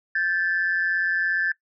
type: tone pair together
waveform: sine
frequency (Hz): 1568 / 1745.1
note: G6 / A6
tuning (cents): 0 / -15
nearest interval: major second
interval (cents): 185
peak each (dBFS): -24 / -22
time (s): 0.15-1.52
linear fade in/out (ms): 5
effects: noise-tail reverb RT60 0.1 s tail -19 dB re dry + tanh soft clip ceiling -13 dBFS